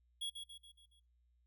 square tone with echo, 3334 Hz, G#7, 6 cents sharp, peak -39 dBFS, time 0.21-0.3 s, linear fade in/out 10 ms, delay 140 ms, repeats 5, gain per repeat -6 dB, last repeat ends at 1 s, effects noise-tail reverb RT60 0.2 s tail -19 dB re dry + added 60 Hz sine -70 dBFS peak until 1.46 s

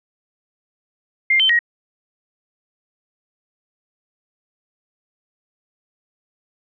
sine tone with pitch steps, 2109 / 3092 / 1891 Hz, C7 / G7 / A#6, +13 / -24 / +24 cents, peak -12 dBFS, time 1.3-1.591 s, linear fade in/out 5 ms, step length 97 ms, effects none

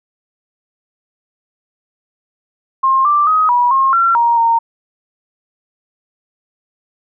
sine tone with pitch steps, 1064 / 1177 / 1260 / 971 / 1073 / 1362 / 939 / 922 Hz, C6 / D6 / D#6 / B5 / C6 / F6 / A#5 / A#5, +29 / +3 / +21 / -30 / +43 / -44 / +12 / -19 cents, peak -9 dBFS, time 2.83-4.59 s, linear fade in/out 10 ms, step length 220 ms, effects none

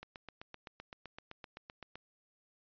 click train, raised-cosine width 0.3 ms, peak -30 dBFS, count 16, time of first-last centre 0.03-1.956 s, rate 7.79 Hz, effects resampled to 11025 Hz

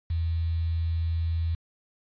sine tone with quantisation, 82.6 Hz, E2, 4 cents sharp, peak -24 dBFS, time 0.1-1.55 s, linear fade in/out 5 ms, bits 8, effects resampled to 11025 Hz

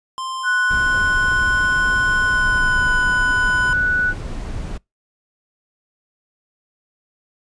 square tone with pitch glide, 1046.5 to 1014.4 Hz, C6 to B5, 0 to +46 cents, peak -25 dBFS, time 0.18-3.73 s, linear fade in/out 0 ms, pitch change -54 cents, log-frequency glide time 2.19-2.92 s
sine tone, 1480 Hz, F#6, in tune, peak -15 dBFS, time 0.43-4.14 s, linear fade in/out 50 ms
brown noise, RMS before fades -26 dBFS, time 0.7-4.78 s, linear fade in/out 10 ms
effects noise-tail reverb RT60 0.2 s tail -26 dB re dry + resampled to 22050 Hz

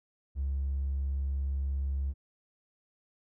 triangle tone, 68.5 Hz, C#2, 20 cents flat, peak -25 dBFS, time 0.35-2.14 s, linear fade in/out 50 ms, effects tanh soft clip ceiling -26 dBFS

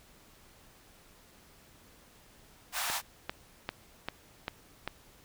pink high-pass noise, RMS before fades -34 dBFS, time 2.72-3.02 s, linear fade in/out 50 ms, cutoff 690 Hz, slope 48 dB/octave
click train, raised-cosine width 0.3 ms, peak -17 dBFS, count 6, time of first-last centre 2.9-4.876 s, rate 2.53 Hz
effects pink hiss -59 dBFS RMS until 5.24 s

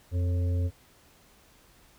harmonic tone with a mistuned harmonic, 87.8 Hz, F2, 10 cents sharp, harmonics 1 / 3 / 5 / 6, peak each -24 / -39 / -43 / -44 dBFS, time 0.11-0.71 s, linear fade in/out 50 ms, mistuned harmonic 6, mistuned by +67 cents, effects pink hiss -59 dBFS RMS until 1.98 s

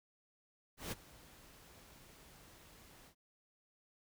pink noise with ADSR envelope, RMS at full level -41 dBFS, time 0.77-3.15 s, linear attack 150 ms, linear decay 22 ms, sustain -19 dB, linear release 85 ms, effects none

